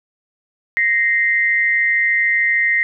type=tone pair together; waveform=sine; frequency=1864.7 / 2078 Hz; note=A#6 / C7; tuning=0 / -12 cents; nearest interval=major second; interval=188 cents; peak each=-16 dBFS; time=0.77-2.83 s; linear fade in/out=0 ms; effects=none